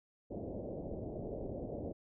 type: low-pass noise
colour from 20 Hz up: white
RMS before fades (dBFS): -42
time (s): 0.3-1.93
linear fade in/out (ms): 20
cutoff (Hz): 630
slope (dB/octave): 48
effects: none